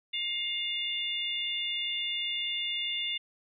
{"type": "harmonic tone", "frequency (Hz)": 707, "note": "F5", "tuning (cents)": 21, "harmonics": [3, 4, 5], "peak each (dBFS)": [-37, -33, -34], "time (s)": [0.13, 3.18], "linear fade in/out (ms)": 10, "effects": []}